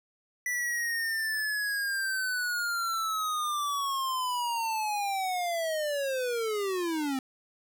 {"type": "linear sweep", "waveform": "square", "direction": "down", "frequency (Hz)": [1975.5, 258.1], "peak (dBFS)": -29, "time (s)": [0.46, 7.19], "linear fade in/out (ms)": 2, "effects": []}